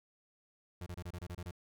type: tone bursts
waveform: 35% pulse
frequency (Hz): 88.1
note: F2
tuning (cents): +16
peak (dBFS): -39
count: 9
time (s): 0.81-1.511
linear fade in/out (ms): 5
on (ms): 53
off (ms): 28
effects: none